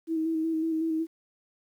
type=tone with vibrato; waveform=sine; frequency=321.8 Hz; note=E4; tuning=42 cents flat; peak=-25 dBFS; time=0.07-1.07 s; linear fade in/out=50 ms; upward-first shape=square; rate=5.4 Hz; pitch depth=23 cents each way; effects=10-bit